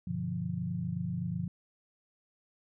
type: chord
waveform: sine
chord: G dominant seventh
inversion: none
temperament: equal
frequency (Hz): 98 / 123.47 / 146.83 / 174.61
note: G2 / B2 / D3 / F3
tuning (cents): 0 / 0 / 0 / 0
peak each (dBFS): -40 / -39 / -39 / -34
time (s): 0.07-1.48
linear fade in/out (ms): 5
effects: none